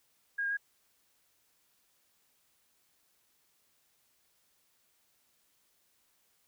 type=tone with pitch steps; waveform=sine; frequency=1630 / 1617 / 1643 Hz; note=G#6 / G#6 / G#6; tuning=-33 / -47 / -19 cents; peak=-30 dBFS; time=0.38-0.572 s; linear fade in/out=10 ms; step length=64 ms; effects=white hiss -72 dBFS RMS until 6.47 s